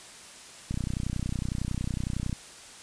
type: click train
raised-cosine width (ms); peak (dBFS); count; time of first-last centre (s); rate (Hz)
5; -18; 51; 0.71-2.328; 30.9
effects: white hiss -47 dBFS RMS until 2.82 s + resampled to 22050 Hz